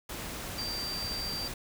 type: tone in noise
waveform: sine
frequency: 4699 Hz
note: D8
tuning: in tune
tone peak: -34 dBFS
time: 0.58-1.48 s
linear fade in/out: 5 ms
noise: pink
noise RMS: -39 dBFS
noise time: 0.09-1.54 s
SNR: +2 dB
effects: none